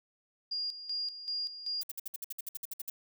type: tone with tremolo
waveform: sine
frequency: 4827 Hz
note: D8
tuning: 47 cents sharp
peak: -32 dBFS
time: 0.51-1.82 s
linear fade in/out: 10 ms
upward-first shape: square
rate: 2.6 Hz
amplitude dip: 70%
type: noise bursts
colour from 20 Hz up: violet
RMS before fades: -38 dBFS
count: 14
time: 1.81-2.9 s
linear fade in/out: 5 ms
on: 24 ms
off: 58 ms
effects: none